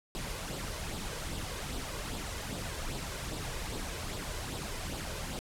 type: noise with flanger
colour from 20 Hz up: pink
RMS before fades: -38 dBFS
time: 0.15-5.39 s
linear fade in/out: 0 ms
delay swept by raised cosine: 0.23 to 2.03 ms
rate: 2.5 Hz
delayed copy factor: +0.5
effects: low-pass 11000 Hz 12 dB/octave